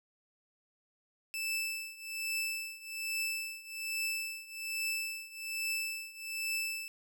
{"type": "tone with tremolo", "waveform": "sawtooth", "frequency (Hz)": 2637, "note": "E7", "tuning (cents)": 0, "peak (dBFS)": -28, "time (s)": [1.34, 6.88], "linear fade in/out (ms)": 0, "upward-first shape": "triangle", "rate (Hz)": 1.2, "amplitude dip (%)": 90, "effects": []}